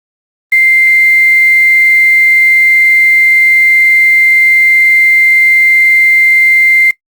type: tone with quantisation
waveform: sine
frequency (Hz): 2093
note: C7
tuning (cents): 0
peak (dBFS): -4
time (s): 0.52-6.91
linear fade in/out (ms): 5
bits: 4
effects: noise-tail reverb RT60 0.1 s tail -19 dB re dry + Opus 32 kbps